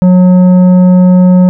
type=tone with tanh clipping; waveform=sine; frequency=181.9 Hz; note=F#3; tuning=29 cents flat; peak=-3 dBFS; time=0.02-1.49 s; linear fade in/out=0 ms; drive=9 dB; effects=none